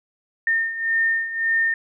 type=beating tone pair; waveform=sine; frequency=1818 / 1819.8 Hz; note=A#6 / A#6; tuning=-44 / -42 cents; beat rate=1.8 Hz; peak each=-25 / -20 dBFS; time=0.47-1.74 s; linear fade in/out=2 ms; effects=none